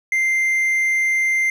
triangle tone, 2090 Hz, C7, 2 cents flat, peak -14 dBFS, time 0.12-1.5 s, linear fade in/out 2 ms, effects none

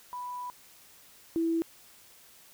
sine tone pair in turn, 987.8 / 330 Hz, B5 / E4, 0 / +2 cents, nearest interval octave + perfect fifth, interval 1898 cents, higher first, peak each -35 / -25 dBFS, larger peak second, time 0.13-0.5 / 1.36-1.62 s, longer first, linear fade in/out 0 ms, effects white hiss -56 dBFS RMS until 2.53 s

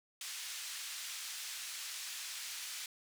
white band-pass noise, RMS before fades -44 dBFS, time 0.21-2.86 s, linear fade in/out 2 ms, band 1800 to 7700 Hz, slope 12 dB/octave, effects none

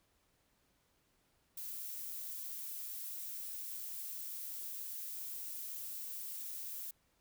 violet noise, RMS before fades -44 dBFS, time 1.57-6.91 s, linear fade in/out 5 ms, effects pink hiss -75 dBFS RMS until 7.2 s

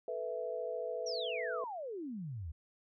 sine chord, A suspended second, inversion none, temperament equal, 440 / 493.9 / 659.3 Hz, A4 / B4 / E5, 0 / 0 / 0 cents, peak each -42 / -39 / -40 dBFS, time 0.08-1.64 s, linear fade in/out 2 ms
sine exponential sweep, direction down, 5920 to 71.3 Hz, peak -39 dBFS, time 1.06-2.52 s, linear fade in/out 10 ms
effects none

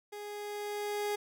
30% pulse tone with level ramp, 414 Hz, G#4, 5 cents flat, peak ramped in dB -39 to -28 dBFS, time 0.12-1.16 s, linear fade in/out 10 ms, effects none

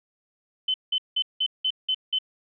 sine tone bursts, 3048 Hz, G7, 49 cents flat, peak -21 dBFS, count 7, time 0.68-2.187 s, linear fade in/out 5 ms, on 61 ms, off 180 ms, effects none

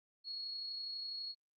sine tone with amplitude modulation, 4328 Hz, C#8, 42 cents flat, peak -39 dBFS, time 0.24-1.35 s, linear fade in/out 50 ms, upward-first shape sine, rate 32.1 Hz, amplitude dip 30%, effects Opus 48 kbps

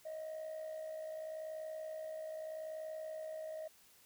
sine tone with amplitude modulation, 630 Hz, D#5, 21 cents sharp, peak -37 dBFS, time 0.05-3.68 s, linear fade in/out 10 ms, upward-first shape sine, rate 60.8 Hz, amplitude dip 60%, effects tanh soft clip ceiling -39 dBFS + white hiss -65 dBFS RMS until 4.05 s

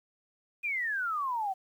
sine exponential sweep, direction down, 2489 to 740 Hz, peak -29 dBFS, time 0.63-1.54 s, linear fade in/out 20 ms, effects 10-bit

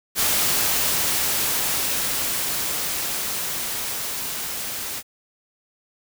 white noise with level ramp, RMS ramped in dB -20 to -30 dBFS, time 0.15-5.03 s, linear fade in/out 50 ms, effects none

